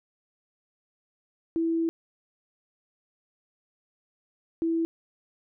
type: tone bursts at uneven times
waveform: sine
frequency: 329.6 Hz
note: E4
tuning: in tune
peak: -23 dBFS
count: 2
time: 1.56-1.89 / 4.62-4.85 s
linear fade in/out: 0 ms
effects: none